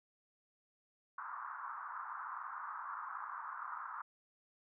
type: band-pass noise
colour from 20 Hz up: pink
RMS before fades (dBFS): -45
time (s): 1.18-4.02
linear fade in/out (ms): 5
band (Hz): 990 to 1400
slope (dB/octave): 48
effects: none